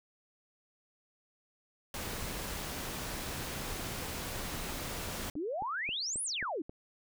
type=noise; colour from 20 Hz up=pink; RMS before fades=-39 dBFS; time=1.94-5.3 s; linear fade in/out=2 ms
type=click train; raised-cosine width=2 ms; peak=-31 dBFS; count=9; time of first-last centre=4.55-6.695 s; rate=3.73 Hz
type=exponential two-way sweep; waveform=sine; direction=up then down; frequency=277.2 to 10710 to 277.2 Hz; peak=-33 dBFS; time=5.36-6.62 s; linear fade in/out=5 ms; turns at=6.23 s
effects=none